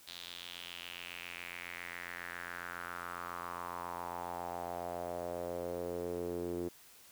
sawtooth tone with band-pass filter sweep, 87.31 Hz, F2, in tune, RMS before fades -42 dBFS, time 0.07-6.69 s, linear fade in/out 10 ms, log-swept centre 3900 to 360 Hz, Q 3.8, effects white hiss -59 dBFS RMS until 7.11 s

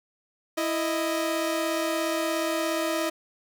sawtooth tone pair together, 329.7 / 622.4 Hz, E4 / D#5, 0 / 0 cents, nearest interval major seventh, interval 1100 cents, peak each -24 dBFS, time 0.57-3.1 s, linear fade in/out 10 ms, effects none

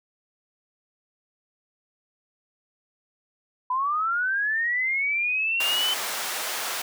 sine linear sweep, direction up, 987.8 to 3071 Hz, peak -22 dBFS, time 3.7-5.94 s, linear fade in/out 5 ms
pink high-pass noise, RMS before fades -30 dBFS, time 5.6-6.82 s, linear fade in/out 5 ms, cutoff 770 Hz, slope 12 dB/octave
effects none

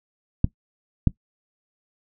clicks, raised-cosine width 5 ms, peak -4 dBFS, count 2, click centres 0.444 / 1.073 s, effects noise-tail reverb RT60 0.1 s tail -19 dB re dry

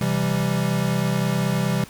square chord, C major, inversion none, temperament equal with one note detuned, 130.81 / 166.44 / 196 Hz, C3 / E3 / G3, 0 / +17 / 0 cents, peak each -25 / -25 / -25 dBFS, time 0.01-1.84 s, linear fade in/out 2 ms, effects pink hiss -44 dBFS RMS until 1.89 s

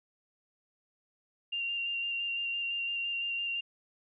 sine tone with vibrato, 2778 Hz, F7, 10 cents flat, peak -31 dBFS, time 1.52-3.61 s, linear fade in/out 10 ms, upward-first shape square, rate 5.9 Hz, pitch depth 12 cents each way, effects none

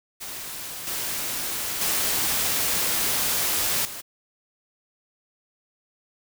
white noise with level steps, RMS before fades -35 / -29 / -24 / -36 dBFS, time 0.2-4.02 s, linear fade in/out 20 ms, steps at 0.87 / 1.81 / 3.85 s, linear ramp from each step 2 ms, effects none

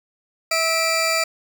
20% pulse tone pair together, 651 / 2355 Hz, E5 / D7, -22 / +4 cents, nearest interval octave + minor seventh, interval 2226 cents, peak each -16 dBFS, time 0.51-1.24 s, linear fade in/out 5 ms, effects none

